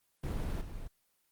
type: noise with level steps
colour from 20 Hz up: brown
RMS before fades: -34 / -42 dBFS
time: 0.23-0.88 s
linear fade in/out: 10 ms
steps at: 0.61 s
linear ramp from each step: 2 ms
effects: white hiss -75 dBFS RMS until 1.31 s + Opus 24 kbps